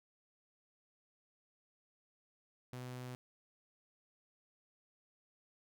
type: tone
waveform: sawtooth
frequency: 125.6 Hz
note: B2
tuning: 30 cents sharp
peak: -40 dBFS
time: 2.73-3.15 s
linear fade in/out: 0 ms
effects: none